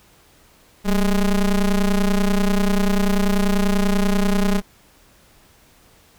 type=ring-modulated tone; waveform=square; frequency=103.83 Hz; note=G#2; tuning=in tune; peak=-13 dBFS; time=0.84-4.62 s; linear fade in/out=50 ms; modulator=88.7 Hz; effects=pink hiss -53 dBFS RMS until 6.18 s